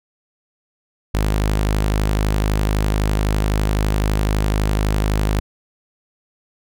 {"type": "tone", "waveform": "sawtooth", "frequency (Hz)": 51.91, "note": "G#1", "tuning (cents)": 0, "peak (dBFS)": -12, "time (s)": [1.14, 5.4], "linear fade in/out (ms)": 5, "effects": []}